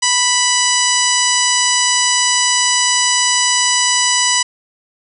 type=harmonic tone; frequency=987 Hz; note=B5; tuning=1 cent flat; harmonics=1 / 2 / 3 / 4 / 5 / 6 / 7 / 8 / 9; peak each=-20 / -20 / -19 / -24 / -20 / -19 / -25 / -19 / -25 dBFS; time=0.02-4.43 s; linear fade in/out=10 ms; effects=none